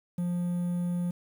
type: tone with quantisation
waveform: triangle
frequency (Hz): 175.8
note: F3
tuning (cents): +12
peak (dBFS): -25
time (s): 0.18-1.11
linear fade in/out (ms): 5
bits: 9
effects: none